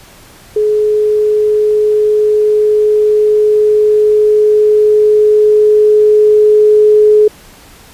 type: tone with level ramp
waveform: sine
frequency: 424 Hz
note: G#4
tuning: 36 cents sharp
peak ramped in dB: -8 to -3 dBFS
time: 0.56-7.28 s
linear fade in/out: 5 ms
effects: pink hiss -39 dBFS RMS until 7.93 s + resampled to 32000 Hz